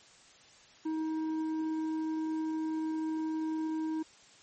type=tone with tanh clipping; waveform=sine; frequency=316.2 Hz; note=D#4; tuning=28 cents sharp; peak=-32 dBFS; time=0.85-4.03 s; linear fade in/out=10 ms; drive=7 dB; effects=white hiss -58 dBFS RMS until 4.42 s + MP3 32 kbps